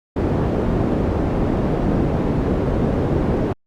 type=low-pass noise; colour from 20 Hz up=white; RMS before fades=-19 dBFS; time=0.16-3.53 s; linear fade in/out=5 ms; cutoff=340 Hz; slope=12 dB/octave; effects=Opus 48 kbps